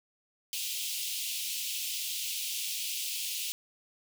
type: high-pass noise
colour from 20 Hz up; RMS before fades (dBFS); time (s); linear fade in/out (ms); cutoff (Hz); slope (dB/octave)
pink; -35; 0.53-3.52; 0; 2600; 48
effects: none